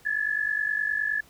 sine tone pair together, 1691 / 1740.6 Hz, G#6 / A6, +31 / -19 cents, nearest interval minor second, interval 50 cents, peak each -27 dBFS, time 0.05-1.21 s, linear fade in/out 10 ms, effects pink hiss -56 dBFS RMS until 1.29 s

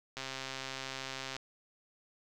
click train, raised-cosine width 0.2 ms, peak -22 dBFS, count 160, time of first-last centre 0.17-1.365 s, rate 133 Hz, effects none

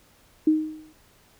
sine tone with exponential decay, 311.1 Hz, D#4, in tune, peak -13 dBFS, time 0.47-0.93 s, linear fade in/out 5 ms, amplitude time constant 100 ms, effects pink hiss -58 dBFS RMS until 1.39 s

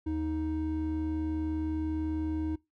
triangle tone pair together, 78.33 / 312.9 Hz, D#2 / D#4, +12 / +10 cents, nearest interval 2 octaves, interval 2398 cents, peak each -32 / -28 dBFS, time 0.06-2.56 s, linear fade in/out 10 ms, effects noise-tail reverb RT60 0.2 s tail -22 dB re dry + tanh soft clip ceiling -21 dBFS

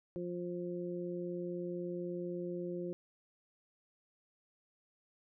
harmonic tone, 176.1 Hz, F3, 15 cents sharp, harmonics 1 / 2 / 3, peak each -42 / -39 / -45 dBFS, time 0.16-2.93 s, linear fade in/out 0 ms, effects none

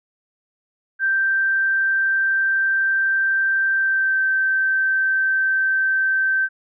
sine tone with pitch glide, 1568 to 1552.7 Hz, G6 to G6, 0 to -17 cents, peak -16 dBFS, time 0.99-6.49 s, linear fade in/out 50 ms, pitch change -17 cents, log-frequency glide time 3.75-4.19 s, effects none

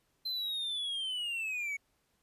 triangle linear sweep, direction down, 4112 to 2217 Hz, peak -32 dBFS, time 0.25-1.77 s, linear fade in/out 10 ms, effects pink hiss -75 dBFS RMS until 2.22 s + resampled to 32000 Hz

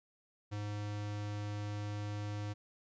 square tone, 103.83 Hz, G#2, in tune, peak -38 dBFS, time 0.51-2.54 s, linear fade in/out 20 ms, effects resampled to 16000 Hz

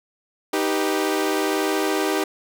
sawtooth chord, Eb augmented, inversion none, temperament equal, 311.1 / 392 / 493.9 Hz, Eb4 / G4 / B4, 0 / 0 / 0 cents, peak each -20 / -19 / -25 dBFS, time 0.53-2.24 s, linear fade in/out 5 ms, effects none

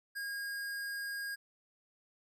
square tone, 1628 Hz, G#6, 35 cents flat, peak -38 dBFS, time 0.15-1.36 s, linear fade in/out 20 ms, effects none

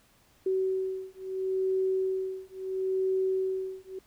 sine beating tone pair, 378.2 / 378.94 Hz, F#4 / F#4, +38 / +41 cents, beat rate 0.74 Hz, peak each -30 dBFS, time 0.46-3.99 s, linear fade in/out 5 ms, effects pink hiss -63 dBFS RMS until 4.06 s

